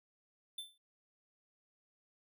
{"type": "tone with exponential decay", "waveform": "square", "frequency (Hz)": 3539, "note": "A7", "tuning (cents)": 9, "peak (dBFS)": -39, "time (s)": [0.58, 0.78], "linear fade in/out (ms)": 5, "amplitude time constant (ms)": 43, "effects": []}